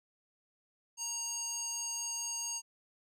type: tone with band-pass filter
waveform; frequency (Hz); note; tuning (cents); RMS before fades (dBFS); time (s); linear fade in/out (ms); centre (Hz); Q
square; 932.3; A#5; 0; -38; 0.97-2.62; 50; 6900; 4.5
effects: none